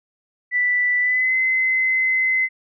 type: tone with pitch glide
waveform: sine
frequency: 1975.5 to 2049 Hz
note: B6 to C7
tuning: 0 to -37 cents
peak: -16 dBFS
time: 0.51-2.49 s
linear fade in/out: 50 ms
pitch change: +63 cents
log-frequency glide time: 1-1.35 s
effects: none